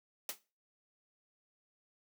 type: noise with exponential decay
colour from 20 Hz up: white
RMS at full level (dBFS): -34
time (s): 0.29-0.39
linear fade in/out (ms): 2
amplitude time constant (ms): 20
effects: noise-tail reverb RT60 0.3 s tail -17 dB re dry + high-pass 200 Hz 12 dB/octave